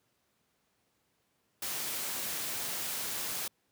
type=noise; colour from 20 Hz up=white; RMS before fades=-36 dBFS; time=1.62-3.48 s; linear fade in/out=5 ms; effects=pink hiss -75 dBFS RMS until 3.71 s + high-pass 100 Hz 12 dB/octave